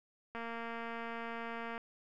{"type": "click train", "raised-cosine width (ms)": 0.5, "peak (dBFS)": -28, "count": 331, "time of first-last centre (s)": [0.35, 1.779], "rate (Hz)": 231, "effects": []}